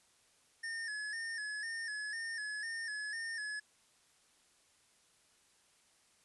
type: tone with vibrato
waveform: square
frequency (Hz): 1760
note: A6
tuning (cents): 0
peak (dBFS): -39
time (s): 0.63-3.6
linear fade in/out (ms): 10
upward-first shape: square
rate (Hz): 2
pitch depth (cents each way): 60
effects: white hiss -69 dBFS RMS until 6.24 s + resampled to 24000 Hz